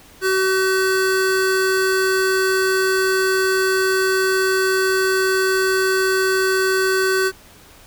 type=tone pair together; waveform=square; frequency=379.2 / 1517 Hz; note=F#4 / F#6; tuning=+43 / +43 cents; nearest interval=2 octaves; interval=2400 cents; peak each=-18 / -21 dBFS; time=0.21-7.32 s; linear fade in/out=50 ms; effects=pink hiss -46 dBFS RMS until 7.86 s